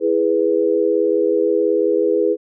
sine chord, E major, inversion none, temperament equal, 329.6 / 415.3 / 493.9 Hz, E4 / G#4 / B4, 0 / 0 / 0 cents, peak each -20 / -17 / -18 dBFS, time 0-2.37 s, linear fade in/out 50 ms, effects none

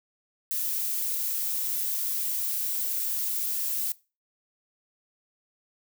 violet noise, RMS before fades -29 dBFS, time 0.51-3.92 s, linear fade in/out 0 ms, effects noise-tail reverb RT60 0.3 s tail -21 dB re dry

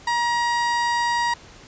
30% pulse tone, 950 Hz, A#5, 33 cents sharp, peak -17 dBFS, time 0.07-1.34 s, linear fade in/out 5 ms, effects pink hiss -46 dBFS RMS until 1.67 s + resampled to 16000 Hz

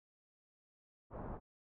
pink low-pass noise, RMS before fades -45 dBFS, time 1.1-1.4 s, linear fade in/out 50 ms, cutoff 1100 Hz, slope 24 dB/octave, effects none

